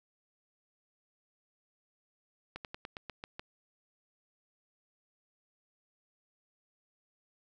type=slowing click train; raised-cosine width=0.3 ms; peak=-25 dBFS; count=8; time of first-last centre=2.56-3.395 s; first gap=88 ms; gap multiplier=1.1; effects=none